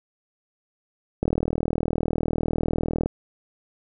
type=click train; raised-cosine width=2 ms; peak=-9 dBFS; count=74; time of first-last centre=1.23-3.06 s; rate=39.9 Hz; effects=none